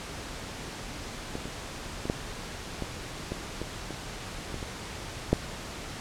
clicks, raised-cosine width 2 ms, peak -21 / -24 / -21 / -12 / -18 / -18 / -20 / -22 / -21 / -23 / -7 dBFS, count 11, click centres 1.354 / 1.456 / 2.055 / 2.099 / 2.823 / 3.32 / 3.616 / 3.907 / 4.543 / 4.628 / 5.33 s, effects pink hiss -39 dBFS RMS until 6 s + low-pass 8000 Hz 12 dB/octave

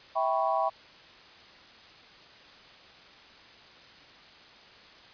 sine chord, C# half-diminished seventh, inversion first, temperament equal with one note detuned, 653.2 / 784 / 987.8 / 1108.7 Hz, E5 / G5 / B5 / C#6, -16 / 0 / 0 / 0 cents, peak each -29 / -29 / -31 / -32 dBFS, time 0.15-0.7 s, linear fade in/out 20 ms, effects white hiss -52 dBFS RMS until 5.13 s + resampled to 11025 Hz

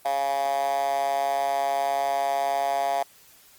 10% pulse tone with high-pass filter, 138.59 Hz, C#3, in tune, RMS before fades -25 dBFS, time 0.05-3.03 s, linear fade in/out 5 ms, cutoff 730 Hz, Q 6.7, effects white hiss -54 dBFS RMS until 3.58 s + Opus 24 kbps

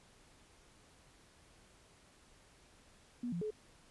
sine tone with pitch steps, 242.1 / 172.1 / 427.9 Hz, B3 / F3 / A4, -34 / -25 / -48 cents, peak -36 dBFS, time 3.23-3.506 s, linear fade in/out 5 ms, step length 92 ms, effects pink hiss -64 dBFS RMS until 3.9 s + resampled to 24000 Hz

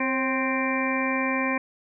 harmonic tone with a mistuned harmonic, 261.6 Hz, C4, in tune, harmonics 1 / 2 / 3 / 4 / 6 / 7 / 8 / 9, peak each -27 / -31 / -36 / -30 / -38 / -32 / -37 / -29 dBFS, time 0-1.58 s, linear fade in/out 5 ms, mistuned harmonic 2, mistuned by +45 cents, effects none

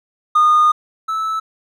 triangle tone pair in turn, 1225 / 1308.8 Hz, D#6 / E6, -27 / -13 cents, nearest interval minor second, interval 114 cents, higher second, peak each -6 / -16 dBFS, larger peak first, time 0.35-0.72 / 1.08-1.4 s, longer first, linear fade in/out 10 ms, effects tanh soft clip ceiling -5 dBFS

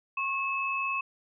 sine tone pair together, 1089 / 2595 Hz, C#6 / E7, -31 / -28 cents, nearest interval octave + minor third, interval 1503 cents, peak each -31 / -30 dBFS, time 0.17-1.01 s, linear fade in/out 5 ms, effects none

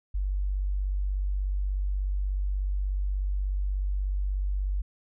sine tone, 48.28 Hz, G1, 26 cents flat, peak -25 dBFS, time 0.14-4.82 s, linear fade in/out 10 ms, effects none

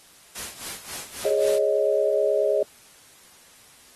white noise with tremolo, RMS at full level -33 dBFS, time 0.35-1.59 s, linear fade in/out 10 ms, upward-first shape sine, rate 3.7 Hz, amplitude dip 75%
sine chord, Ab suspended fourth, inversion none, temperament just, 415.3 / 553.7 / 623 Hz, Ab4 / Db5 / Eb5, 0 / -2 / +2 cents, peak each -23 dBFS, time 1.25-2.63 s, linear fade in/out 2 ms
effects white hiss -52 dBFS RMS until 3.95 s + AAC 32 kbps

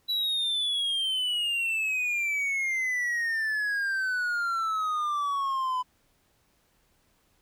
triangle exponential sweep, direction down, 3951 to 1000 Hz, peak -24 dBFS, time 0.08-5.83 s, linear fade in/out 20 ms, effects pink hiss -68 dBFS RMS until 7.41 s

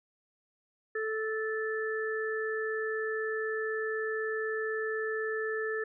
harmonic tone, 438 Hz, A4, 8 cents flat, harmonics 1 / 3 / 4, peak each -32 / -42 / -35 dBFS, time 0.95-5.84 s, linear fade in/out 5 ms, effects none

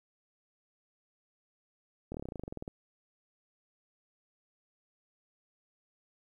slowing click train, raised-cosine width 2 ms, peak -26 dBFS, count 16, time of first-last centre 2.12-2.679 s, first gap 24 ms, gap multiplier 1.06, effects 11-bit

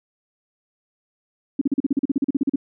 sine tone bursts, 275.8 Hz, C#4, 9 cents flat, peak -15 dBFS, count 16, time 1.59-2.559 s, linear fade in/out 5 ms, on 24 ms, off 39 ms, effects none

